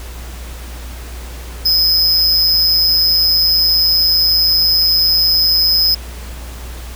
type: tone with amplitude modulation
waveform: square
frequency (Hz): 5080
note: D#8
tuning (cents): +35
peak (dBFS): -7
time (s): 1.65-5.95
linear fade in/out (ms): 10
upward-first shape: sine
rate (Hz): 170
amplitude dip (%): 75
effects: added 60 Hz sine -27 dBFS peak until 6.95 s + pink hiss -35 dBFS RMS until 6.95 s